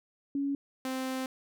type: tone pair in turn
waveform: sine / sawtooth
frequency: 279.8 / 260.7 Hz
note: C#4 / C4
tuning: +16 / -6 cents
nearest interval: minor second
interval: 122 cents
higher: first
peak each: -28 dBFS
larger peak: neither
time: 0.35-0.55 / 0.85-1.26 s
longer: second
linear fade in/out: 2 ms
effects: none